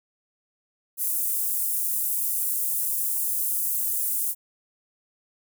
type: high-pass noise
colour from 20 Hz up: pink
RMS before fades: -26 dBFS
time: 0.97-4.35 s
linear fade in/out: 50 ms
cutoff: 10000 Hz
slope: 24 dB/octave
effects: none